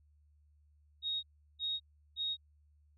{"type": "tone bursts", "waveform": "sine", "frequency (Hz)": 3753, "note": "A#7", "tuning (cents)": 11, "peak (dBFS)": -33, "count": 3, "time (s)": [1.02, 2.37], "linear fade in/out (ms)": 50, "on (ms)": 210, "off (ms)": 360, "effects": ["added 74 Hz sine -64 dBFS peak until 2.97 s"]}